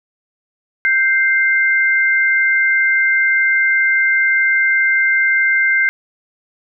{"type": "tone pair together", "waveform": "sine", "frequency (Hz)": [1568, 2093], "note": ["G6", "C7"], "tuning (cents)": [0, 0], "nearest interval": "perfect fourth", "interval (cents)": 500, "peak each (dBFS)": -14, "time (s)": [0.85, 5.89], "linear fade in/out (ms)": 0, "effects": []}